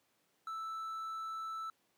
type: tone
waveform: triangle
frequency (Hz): 1318.5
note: E6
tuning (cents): 0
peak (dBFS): -37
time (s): 0.47-1.7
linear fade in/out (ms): 2
effects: pink hiss -75 dBFS RMS until 1.97 s + high-pass 200 Hz 12 dB/octave